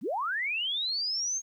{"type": "linear sweep", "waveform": "sine", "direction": "up", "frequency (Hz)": [150, 6520], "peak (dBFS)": -28, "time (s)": [0.01, 1.42], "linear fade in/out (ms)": 50, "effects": ["11-bit"]}